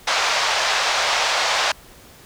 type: band-pass noise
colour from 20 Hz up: pink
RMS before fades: -20 dBFS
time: 0.07-1.72 s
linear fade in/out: 5 ms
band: 650 to 6000 Hz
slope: 24 dB/octave
effects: pink hiss -46 dBFS RMS until 2.25 s

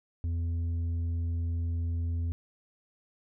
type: tone with tanh clipping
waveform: sine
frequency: 84.2 Hz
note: E2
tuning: 37 cents sharp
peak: -29 dBFS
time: 0.24-2.32 s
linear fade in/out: 0 ms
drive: 5 dB
effects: none

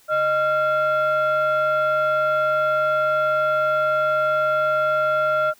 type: tone pair together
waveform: sine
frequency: 618.1 / 1378 Hz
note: D#5 / F6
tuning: -12 / -24 cents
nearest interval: octave + major second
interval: 1388 cents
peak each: -18 dBFS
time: 0.08-5.54 s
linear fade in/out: 50 ms
effects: tanh soft clip ceiling -14 dBFS + white hiss -55 dBFS RMS until 5.59 s

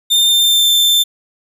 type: tone with pitch glide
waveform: 40% pulse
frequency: 3608 to 3558 Hz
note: A7 to A7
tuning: +43 to +19 cents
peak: -8 dBFS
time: 0.1-1.04 s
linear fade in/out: 20 ms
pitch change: -24 cents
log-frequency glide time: 0.29-0.7 s
effects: none

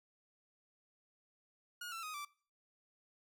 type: tone with pitch steps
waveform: sawtooth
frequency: 1437 / 1340.8 / 1251 / 1167.2 Hz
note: F6 / E6 / D#6 / D6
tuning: +49 / +29 / +9 / -11 cents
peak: -39 dBFS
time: 1.81-2.25 s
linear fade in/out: 5 ms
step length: 110 ms
effects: noise-tail reverb RT60 0.4 s tail -20 dB re dry

